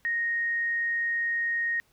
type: tone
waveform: sine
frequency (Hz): 1864.7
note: A#6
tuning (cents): 0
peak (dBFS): -25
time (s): 0.05-1.8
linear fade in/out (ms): 0
effects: pink hiss -66 dBFS RMS until 1.92 s